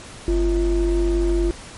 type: ring-modulated tone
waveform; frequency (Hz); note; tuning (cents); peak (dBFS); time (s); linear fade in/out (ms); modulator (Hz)
triangle; 147.7; D3; +10; -11; 0.28-1.51; 0; 196
effects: pink hiss -39 dBFS RMS until 1.77 s + MP3 48 kbps